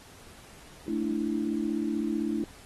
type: chord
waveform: sine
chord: A suspended fourth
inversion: none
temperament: equal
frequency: 220 / 293.7 / 329.6 Hz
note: A3 / D4 / E4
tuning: 0 / 0 / 0 cents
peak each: -31 dBFS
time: 0.88-2.44 s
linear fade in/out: 2 ms
effects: pink hiss -52 dBFS RMS until 2.65 s + AAC 32 kbps